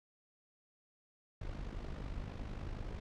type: noise with amplitude modulation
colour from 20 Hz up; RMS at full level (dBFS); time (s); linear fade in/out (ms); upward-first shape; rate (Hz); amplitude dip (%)
brown; -40; 1.41-3; 5; sine; 50.9; 60
effects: low-pass 5000 Hz 12 dB/octave